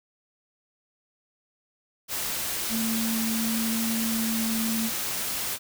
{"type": "tone in noise", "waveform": "sine", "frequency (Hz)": 225.1, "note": "A3", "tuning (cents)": 40, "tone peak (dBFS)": -26, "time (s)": [2.69, 4.91], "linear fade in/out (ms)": 50, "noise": "white", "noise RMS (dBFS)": -30, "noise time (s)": [2.08, 5.59], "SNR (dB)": 1, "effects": []}